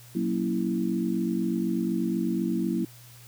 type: chord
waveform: sine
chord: F# dominant seventh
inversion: none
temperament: equal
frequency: 185 / 233.1 / 277.2 / 329.6 Hz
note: F#3 / A#3 / C#4 / E4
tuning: 0 / 0 / 0 / 0 cents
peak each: -29 / -29 / -34 / -29 dBFS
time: 0.15-2.85 s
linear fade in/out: 5 ms
effects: added 120 Hz sine -49 dBFS peak until 3.27 s + white hiss -52 dBFS RMS until 3.27 s